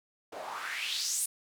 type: noise with band-pass filter sweep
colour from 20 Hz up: white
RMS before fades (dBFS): -35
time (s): 0.32-1.26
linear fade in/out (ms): 5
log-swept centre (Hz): 510 to 10000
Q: 3.5
effects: none